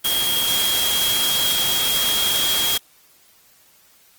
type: tone in noise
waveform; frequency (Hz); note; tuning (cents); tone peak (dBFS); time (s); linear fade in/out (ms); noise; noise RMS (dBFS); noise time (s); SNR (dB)
sine; 3262; G#7; -32; -20; 0.04-2.78; 10; white; -22; 0.04-2.78; -1
effects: white hiss -54 dBFS RMS until 4.18 s + Opus 24 kbps